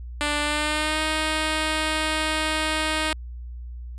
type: tone with pitch glide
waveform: 5% pulse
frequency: 294.8 to 311.8 Hz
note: D4 to D#4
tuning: +7 to +4 cents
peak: -11 dBFS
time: 0.21-3.13 s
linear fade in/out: 0 ms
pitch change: +97 cents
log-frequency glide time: 0.42-1.01 s
effects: added 60 Hz sine -33 dBFS peak until 3.98 s + resampled to 22050 Hz